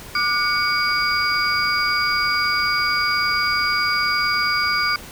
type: tone cluster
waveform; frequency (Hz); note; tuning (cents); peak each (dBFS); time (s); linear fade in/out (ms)
sine; 1191 / 1452 / 2250 / 4809; D6 / F#6 / C#7 / D8; +24 / -33 / +25 / +40; -23; 0.15-4.96; 2
effects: pink hiss -38 dBFS RMS until 5.11 s